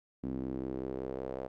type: tone with band-pass filter sweep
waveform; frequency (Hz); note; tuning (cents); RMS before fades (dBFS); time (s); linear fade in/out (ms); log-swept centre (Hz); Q
sawtooth; 65.3; C2; -3; -38; 0.23-1.48; 10; 260 to 550; 2.8
effects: none